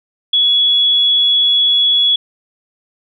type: tone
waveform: sine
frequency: 3376 Hz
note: G#7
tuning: 28 cents sharp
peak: -9 dBFS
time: 0.33-2.16 s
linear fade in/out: 5 ms
effects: none